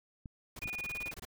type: clicks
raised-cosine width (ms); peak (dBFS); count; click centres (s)
5; -32; 2; 0.258 / 0.658
type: noise bursts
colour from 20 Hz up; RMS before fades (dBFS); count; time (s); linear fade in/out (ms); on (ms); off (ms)
pink; -45; 13; 0.56-1.252; 5; 32; 23
type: tone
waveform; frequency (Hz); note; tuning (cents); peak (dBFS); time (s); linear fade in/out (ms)
sine; 2457; D#7; -22; -37; 0.62-1.11; 2
effects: none